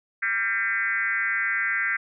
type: tone with frequency modulation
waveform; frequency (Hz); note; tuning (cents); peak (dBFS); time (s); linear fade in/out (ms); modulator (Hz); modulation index
sine; 1800; A6; +39; -22; 0.22-1.97; 10; 213; 1.7
effects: none